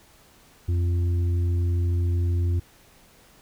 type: harmonic tone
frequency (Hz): 87.31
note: F2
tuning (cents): 0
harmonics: 1 / 3 / 4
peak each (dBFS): -20 / -39 / -38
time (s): 0.68-2.6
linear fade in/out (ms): 10
effects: pink hiss -55 dBFS RMS until 3.41 s